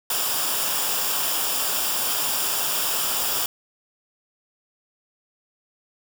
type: noise with comb filter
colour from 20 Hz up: white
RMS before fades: -24 dBFS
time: 0.1-3.46 s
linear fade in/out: 2 ms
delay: 0.48 ms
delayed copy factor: -0.6
effects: none